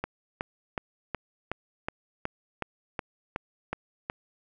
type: click train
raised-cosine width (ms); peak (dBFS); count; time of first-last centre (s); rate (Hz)
0.5; -15; 12; 0.04-4.099; 2.71
effects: none